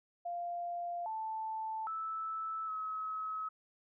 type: tone with pitch steps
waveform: sine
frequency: 696 / 880 / 1312 / 1283 Hz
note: F5 / A5 / E6 / E6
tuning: -6 / 0 / -9 / -47 cents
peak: -36 dBFS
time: 0.25-3.49 s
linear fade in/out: 10 ms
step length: 810 ms
effects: none